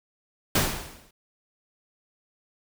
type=noise with exponential decay; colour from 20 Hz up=pink; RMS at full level=-19 dBFS; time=0.55-1.11 s; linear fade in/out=5 ms; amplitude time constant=120 ms; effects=none